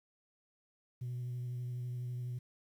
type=tone with vibrato; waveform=sine; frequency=123.47 Hz; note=B2; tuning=in tune; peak=-35 dBFS; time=1.01-2.39 s; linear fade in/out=10 ms; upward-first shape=triangle; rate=12 Hz; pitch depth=19 cents each way; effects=tanh soft clip ceiling -35 dBFS + 11-bit